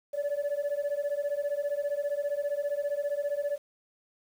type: beating tone pair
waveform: sine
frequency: 569 / 584 Hz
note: C#5 / D5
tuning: +45 / -10 cents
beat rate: 15 Hz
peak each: -29 dBFS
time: 0.13-3.58 s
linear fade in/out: 20 ms
effects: tanh soft clip ceiling -25 dBFS + 9-bit